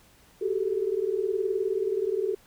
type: tone cluster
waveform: sine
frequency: 376.9 / 396 / 436.9 Hz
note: F#4 / G4 / A4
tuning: +32 / +18 / -12 cents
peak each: -29 dBFS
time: 0.41-2.35 s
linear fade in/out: 10 ms
effects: pink hiss -58 dBFS RMS until 2.46 s